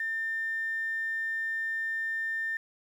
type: tone with quantisation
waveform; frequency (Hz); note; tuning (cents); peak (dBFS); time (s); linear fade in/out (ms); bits
sine; 1800; A6; +39; -29; 0-2.57; 2; 9
effects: none